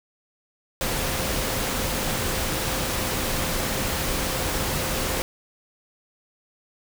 sine tone in noise, 523.3 Hz, C5, in tune, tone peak -36 dBFS, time 0.81-5.22 s, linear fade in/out 0 ms, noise pink, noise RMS -26 dBFS, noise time 0.81-5.22 s, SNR -13 dB, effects none

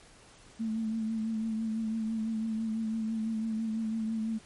sine tone with vibrato, 221.8 Hz, A3, 14 cents sharp, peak -29 dBFS, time 0.59-4.39 s, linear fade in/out 20 ms, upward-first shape triangle, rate 6 Hz, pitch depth 39 cents each way, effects pink hiss -56 dBFS RMS until 4.45 s + MP3 48 kbps

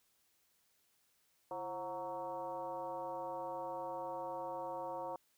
sine tone with frequency modulation, 730 Hz, F#5, 24 cents flat, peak -39 dBFS, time 1.51-5.16 s, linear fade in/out 2 ms, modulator 196 Hz, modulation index 1.6, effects white hiss -75 dBFS RMS until 5.37 s

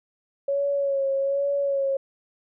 sine tone with vibrato, 554.4 Hz, C#5, in tune, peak -21 dBFS, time 0.48-1.97 s, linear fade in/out 5 ms, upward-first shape sine, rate 1.2 Hz, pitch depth 33 cents each way, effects none

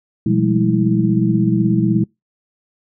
sine tone cluster, 122.4 / 171.6 / 194.5 / 210.9 / 325 Hz, B2 / F3 / G3 / G#3 / E4, -15 / -30 / -13 / +27 / -24 cents, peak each -19 dBFS, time 0.26-2.04 s, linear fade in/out 5 ms, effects noise-tail reverb RT60 0.2 s tail -26 dB re dry

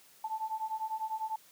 sine beating tone pair, 872 / 882 Hz, A5 / A5, -16 / +4 cents, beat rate 10 Hz, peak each -37 / -36 dBFS, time 0.24-1.36 s, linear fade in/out 5 ms, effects white hiss -60 dBFS RMS until 1.51 s + high-pass 80 Hz 12 dB/octave

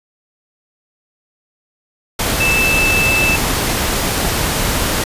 sine tone in noise, 2637 Hz, E7, in tune, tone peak -13 dBFS, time 2.4-3.36 s, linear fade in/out 5 ms, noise pink, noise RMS -17 dBFS, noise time 2.19-5.04 s, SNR +1 dB, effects resampled to 32000 Hz

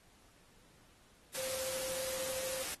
sine tone in noise, 523.3 Hz, C5, in tune, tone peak -41 dBFS, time 1.37-2.63 s, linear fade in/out 10 ms, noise white, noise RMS -40 dBFS, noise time 1.34-2.75 s, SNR -4 dB, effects pink hiss -65 dBFS RMS until 2.8 s + AAC 32 kbps

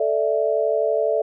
sine chord, A suspended fourth, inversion none, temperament equal, 440 / 587.3 / 659.3 Hz, A4 / D5 / E5, 0 / 0 / 0 cents, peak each -22 dBFS, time 0-1.22 s, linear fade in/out 5 ms, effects none

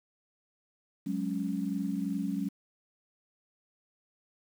sine chord, F# suspended second, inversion none, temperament equal, 185 / 207.7 / 277.2 Hz, F#3 / G#3 / C#4, 0 / 0 / 0 cents, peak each -34 dBFS, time 1.06-2.49 s, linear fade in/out 10 ms, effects 9-bit

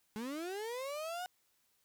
35% pulse linear sweep, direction up, 207.7 to 740 Hz, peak -37 dBFS, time 0.16-1.26 s, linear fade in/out 0 ms, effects white hiss -75 dBFS RMS until 1.84 s

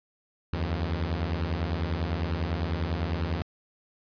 sawtooth beating tone pair, 77.78 / 87.78 Hz, D#2 / F2, 0 / +9 cents, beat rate 10 Hz, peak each -26 dBFS, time 0.53-3.42 s, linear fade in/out 0 ms, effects resampled to 11025 Hz

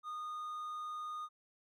triangle tone, 1229 Hz, D#6, 22 cents flat, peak -38 dBFS, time 0.03-1.29 s, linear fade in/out 50 ms, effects none

